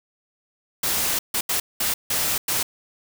white noise bursts at uneven times, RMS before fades -23 dBFS, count 6, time 0.83-1.19 / 1.34-1.41 / 1.49-1.6 / 1.8-1.94 / 2.1-2.38 / 2.48-2.63 s, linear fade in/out 5 ms, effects none

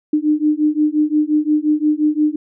sine beating tone pair, 300 / 305.7 Hz, D4 / D#4, +37 / -30 cents, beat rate 5.7 Hz, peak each -16 dBFS, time 0.13-2.36 s, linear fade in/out 5 ms, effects none

